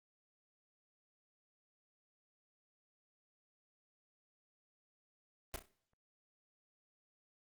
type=noise with echo; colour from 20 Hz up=pink; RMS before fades=-40 dBFS; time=5.54-5.56 s; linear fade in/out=0 ms; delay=32 ms; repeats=4; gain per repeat=-9 dB; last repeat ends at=5.688 s; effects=noise-tail reverb RT60 0.6 s tail -21 dB re dry + Opus 24 kbps